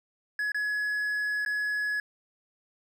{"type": "tone with dropouts", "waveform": "triangle", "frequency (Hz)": 1689, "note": "G#6", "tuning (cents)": 29, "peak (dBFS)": -25, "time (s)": [0.39, 2], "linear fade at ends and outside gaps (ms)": 2, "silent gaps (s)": [[0.519, 0.545], [1.45, 1.461]], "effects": []}